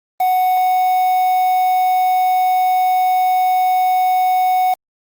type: tone with quantisation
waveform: triangle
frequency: 740 Hz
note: F#5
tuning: in tune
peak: -10 dBFS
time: 0.2-4.74 s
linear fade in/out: 5 ms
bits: 5
effects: Opus 24 kbps